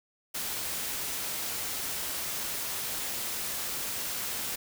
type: noise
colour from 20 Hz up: white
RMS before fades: -34 dBFS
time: 0.34-4.56 s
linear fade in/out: 10 ms
effects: none